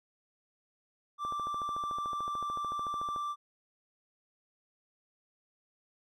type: tone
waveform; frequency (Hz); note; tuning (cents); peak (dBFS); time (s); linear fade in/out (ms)
triangle; 1174.7; D6; 0; -31; 1.18-3.36; 50
type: click train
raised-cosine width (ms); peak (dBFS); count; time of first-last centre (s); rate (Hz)
1; -30; 27; 1.25-3.162; 13.6
effects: none